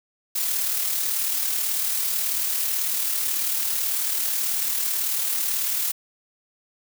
blue noise with amplitude modulation, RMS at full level -23 dBFS, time 0.35-5.92 s, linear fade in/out 10 ms, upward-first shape sine, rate 38.2 Hz, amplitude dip 35%, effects none

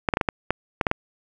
clicks, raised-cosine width 0.5 ms, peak -5 dBFS, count 9, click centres 0.088 / 0.138 / 0.171 / 0.212 / 0.288 / 0.506 / 0.812 / 0.868 / 0.914 s, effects none

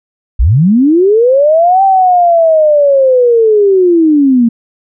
sine linear two-way sweep, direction up then down, 44 to 784 to 225.8 Hz, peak -4 dBFS, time 0.39-4.49 s, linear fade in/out 10 ms, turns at 1.83 s, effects none

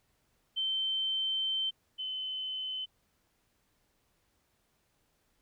sine tone pair in turn, 3100 / 3047 Hz, G7 / G7, -20 / -50 cents, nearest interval unison, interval 30 cents, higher first, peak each -29 / -34 dBFS, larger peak first, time 0.56-1.71 / 1.98-2.86 s, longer first, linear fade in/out 20 ms, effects pink hiss -74 dBFS RMS until 5.41 s

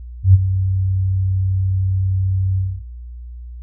sine tone with ADSR envelope, 94.8 Hz, F#2, 43 cents sharp, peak -3 dBFS, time 0.23-2.83 s, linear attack 110 ms, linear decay 31 ms, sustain -12 dB, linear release 250 ms, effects noise-tail reverb RT60 0.5 s tail -20 dB re dry + added 60 Hz sine -30 dBFS peak until 3.62 s

